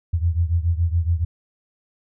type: beating tone pair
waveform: sine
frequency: 82.41 / 89.51 Hz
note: E2 / F2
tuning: 0 / +43 cents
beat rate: 7.1 Hz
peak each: -19 / -22 dBFS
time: 0.13-1.25 s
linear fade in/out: 10 ms
effects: none